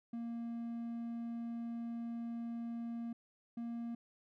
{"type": "tone pair in turn", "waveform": "triangle", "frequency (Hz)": [233.1, 233.9], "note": ["A#3", "A#3"], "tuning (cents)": [0, 6], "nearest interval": "unison", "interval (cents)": 6, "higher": "second", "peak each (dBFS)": [-37, -37], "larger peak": "neither", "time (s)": [[0.13, 3.13], [3.57, 3.95]], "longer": "first", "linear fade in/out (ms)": 5, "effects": []}